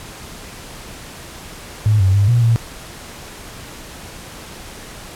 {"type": "tone with pitch steps", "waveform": "sine", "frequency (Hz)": [106.5, 95.1, 100.7, 119.5, 115.2], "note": ["G#2", "F#2", "G2", "A#2", "A#2"], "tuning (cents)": [44, 48, 47, 43, -20], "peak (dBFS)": -10, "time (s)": [1.86, 2.56], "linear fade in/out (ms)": 0, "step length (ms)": 140, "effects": ["pink hiss -35 dBFS RMS until 5.15 s", "low-pass 12000 Hz 12 dB/octave"]}